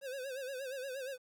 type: tone with vibrato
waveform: square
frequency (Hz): 529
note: C5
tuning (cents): +19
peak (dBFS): -40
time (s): 0.01-1.18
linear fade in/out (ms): 50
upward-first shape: sine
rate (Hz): 8.5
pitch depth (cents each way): 96
effects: 12-bit